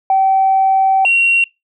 sine tone pair in turn, 770 / 2744 Hz, G5 / F7, -31 / -31 cents, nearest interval octave + minor seventh, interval 2200 cents, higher second, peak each -8 dBFS, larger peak neither, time 0.1-1.05 / 1.05-1.44 s, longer first, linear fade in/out 2 ms, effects noise-tail reverb RT60 0.2 s tail -23 dB re dry + tanh soft clip ceiling -4 dBFS

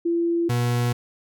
sine / 40% pulse tone pair in turn, 339.3 / 120.9 Hz, F4 / B2, -50 / -36 cents, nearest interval octave + tritone, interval 1786 cents, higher first, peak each -19 dBFS, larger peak neither, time 0.05-0.49 / 0.49-0.93 s, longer neither, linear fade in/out 10 ms, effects none

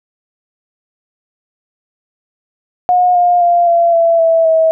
sine tone with pitch steps, 721 / 707.8 / 694.8 / 682.1 / 669.6 / 657.4 / 645.3 Hz, F#5 / F5 / F5 / F5 / E5 / E5 / E5, -45 / +23 / -9 / -41 / +27 / -5 / -37 cents, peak -7 dBFS, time 2.89-4.71 s, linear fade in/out 0 ms, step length 260 ms, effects none

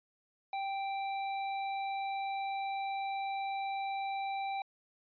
sine tone with tanh clipping, 784 Hz, G5, in tune, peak -36 dBFS, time 0.53-4.62 s, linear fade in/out 2 ms, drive 18 dB, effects resampled to 11025 Hz

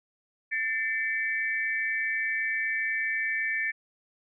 sine tone cluster, 1784 / 2071 / 2284 Hz, A6 / C7 / D7, +23 / -18 / -49 cents, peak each -28 / -35 / -32 dBFS, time 0.51-3.72 s, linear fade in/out 20 ms, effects none

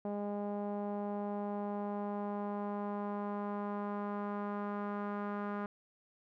sawtooth tone with low-pass filter sweep, 204.6 Hz, G#3, 26 cents flat, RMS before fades -38 dBFS, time 0.05-5.66 s, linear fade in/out 2 ms, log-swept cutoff 720 to 1300 Hz, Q 2.3, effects none

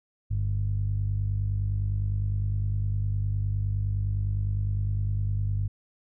sawtooth tone with low-pass filter, 49.79 Hz, G1, 28 cents sharp, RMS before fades -27 dBFS, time 0.3-5.68 s, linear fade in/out 10 ms, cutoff 110 Hz, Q 5.3, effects none

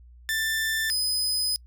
sawtooth tone pair in turn, 1774 / 5018 Hz, A6 / D#8, +14 / +14 cents, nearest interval octave + tritone, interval 1800 cents, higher second, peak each -21 dBFS, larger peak neither, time 0.29-0.9 / 0.9-1.56 s, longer second, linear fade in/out 0 ms, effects noise-tail reverb RT60 0.1 s tail -26 dB re dry + added 60 Hz sine -47 dBFS peak until 1.66 s

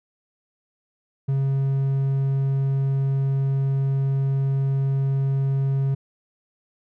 triangle tone, 136.2 Hz, C#3, 30 cents flat, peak -17 dBFS, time 1.28-5.95 s, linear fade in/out 10 ms, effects none

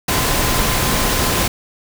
sine tone in noise, 1030 Hz, C6, 28 cents flat, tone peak -28 dBFS, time 0.08-1.48 s, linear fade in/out 5 ms, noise pink, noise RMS -17 dBFS, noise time 0.08-1.48 s, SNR -14 dB, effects none

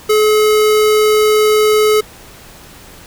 square tone, 427.3 Hz, G#4, 49 cents sharp, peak -9 dBFS, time 0.09-2.01 s, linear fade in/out 10 ms, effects pink hiss -38 dBFS RMS until 3.06 s

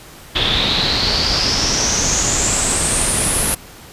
pink noise with low-pass filter sweep, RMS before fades -17 dBFS, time 0.35-3.55 s, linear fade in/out 10 ms, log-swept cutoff 3400 to 11000 Hz, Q 8.1, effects pink hiss -39 dBFS RMS until 3.92 s + resampled to 32000 Hz

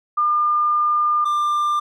sine / triangle tone pair in turn, 1204 / 1192.9 Hz, D6 / D6, +43 / +27 cents, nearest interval unison, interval 16 cents, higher first, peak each -15 dBFS, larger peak neither, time 0.17-1.25 / 1.25-1.8 s, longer first, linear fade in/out 10 ms, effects none

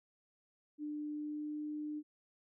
sine tone with pitch glide, 298.5 to 300.6 Hz, D4 to D4, +28 to +40 cents, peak -38 dBFS, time 0.78-2.03 s, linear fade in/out 50 ms, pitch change +12 cents, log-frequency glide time 1.05-1.7 s, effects none

